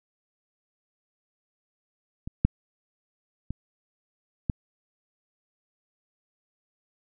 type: clicks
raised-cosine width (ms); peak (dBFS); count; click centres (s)
5; -22 / -6 / -19 / -12; 4; 2.275 / 2.45 / 3.506 / 4.498
effects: none